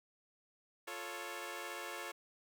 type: chord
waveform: 10% pulse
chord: F augmented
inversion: none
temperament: equal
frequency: 349.2 / 440 / 554.4 Hz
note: F4 / A4 / C#5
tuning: 0 / 0 / 0 cents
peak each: -39 / -39 / -38 dBFS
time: 0.87-2.12 s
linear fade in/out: 10 ms
effects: none